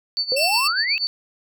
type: tone with tremolo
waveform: sine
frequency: 4500 Hz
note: C#8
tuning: 25 cents sharp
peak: -18 dBFS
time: 0.17-1.07 s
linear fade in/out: 0 ms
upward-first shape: sine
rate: 8.3 Hz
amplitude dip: 85%
type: exponential sweep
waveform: sine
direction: up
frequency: 490 to 2696 Hz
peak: -21 dBFS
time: 0.32-0.98 s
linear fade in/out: 0 ms
type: tone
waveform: sawtooth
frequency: 2681 Hz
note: E7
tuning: 29 cents sharp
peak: -17 dBFS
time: 0.36-0.68 s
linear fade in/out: 10 ms
effects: none